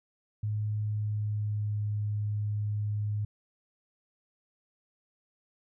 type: tone with pitch glide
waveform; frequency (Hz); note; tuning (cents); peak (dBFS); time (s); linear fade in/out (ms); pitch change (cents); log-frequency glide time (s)
sine; 106 to 104.66; G#2 to G#2; +36 to +14; -28; 0.43-3.25; 5; -22; 0.82-1.79
effects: none